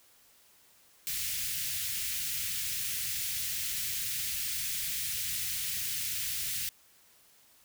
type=band-stop noise; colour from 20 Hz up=white; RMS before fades=-34 dBFS; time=1.07-6.69 s; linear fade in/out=0 ms; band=160 to 1900 Hz; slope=24 dB/octave; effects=white hiss -62 dBFS RMS until 7.64 s